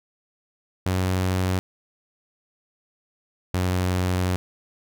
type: tone pair in turn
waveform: sawtooth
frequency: 92.7 / 91.27 Hz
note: F#2 / F#2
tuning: +4 / -23 cents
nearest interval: unison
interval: 27 cents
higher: first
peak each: -17 dBFS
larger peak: neither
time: 0.86-1.59 / 3.54-4.36 s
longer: second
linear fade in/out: 0 ms
effects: none